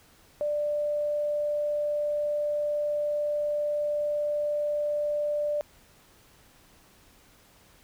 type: tone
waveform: sine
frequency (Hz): 591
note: D5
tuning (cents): +11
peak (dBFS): -25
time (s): 0.41-5.61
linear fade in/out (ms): 0
effects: pink hiss -58 dBFS RMS until 7.83 s